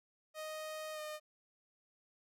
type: tone with pitch glide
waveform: sawtooth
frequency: 622.3 to 610.9 Hz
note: D#5 to D#5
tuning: 0 to -32 cents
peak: -38 dBFS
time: 0.34-1.2 s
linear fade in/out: 50 ms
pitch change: -32 cents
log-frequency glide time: 0.93-1 s
effects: none